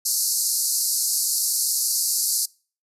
white band-pass noise, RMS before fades -23 dBFS, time 0.05-2.46 s, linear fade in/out 10 ms, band 4300 to 13000 Hz, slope 96 dB/octave, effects noise-tail reverb RT60 0.4 s tail -25 dB re dry

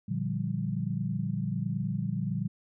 sine chord, G minor seventh, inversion first, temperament equal, 116.54 / 146.83 / 174.61 / 196 Hz, Bb2 / D3 / F3 / G3, 0 / 0 / 0 / 0 cents, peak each -34 dBFS, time 0.08-2.48 s, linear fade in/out 10 ms, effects none

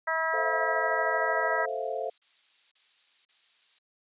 harmonic tone, 323 Hz, E4, 35 cents flat, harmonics 2 / 3 / 4 / 5 / 6, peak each -32 / -32 / -32 / -32 / -32 dBFS, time 0.07-1.66 s, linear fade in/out 10 ms
sine chord, F major seventh, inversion first, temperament equal, 440 / 523.3 / 659.3 / 698.5 Hz, A4 / C5 / E5 / F5, 0 / 0 / 0 / 0 cents, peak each -35 dBFS, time 0.33-2.1 s, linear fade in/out 10 ms
violet noise bursts, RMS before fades -48 dBFS, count 4, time 1.68-3.788 s, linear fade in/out 5 ms, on 500 ms, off 36 ms
effects resampled to 8000 Hz

